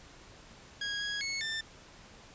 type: tone with pitch steps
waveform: 20% pulse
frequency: 1644 / 1657 / 2195 / 1786 Hz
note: G#6 / G#6 / C#7 / A6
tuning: -18 / -4 / -18 / +25 cents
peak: -28 dBFS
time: 0.81-1.61 s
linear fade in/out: 5 ms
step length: 200 ms
effects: pink hiss -54 dBFS RMS until 2.34 s + resampled to 16000 Hz